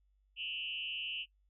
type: tone with frequency modulation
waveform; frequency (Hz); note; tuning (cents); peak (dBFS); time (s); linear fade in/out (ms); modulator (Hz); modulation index
sine; 2825; F7; +19; -37; 0.36-1.26; 50; 154; 1.5
effects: noise-tail reverb RT60 0.1 s tail -21 dB re dry + added 49 Hz sine -69 dBFS peak until 1.49 s